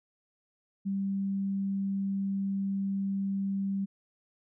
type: tone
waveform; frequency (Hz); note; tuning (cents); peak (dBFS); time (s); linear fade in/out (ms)
sine; 196; G3; 0; -28; 0.85-3.86; 20
effects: none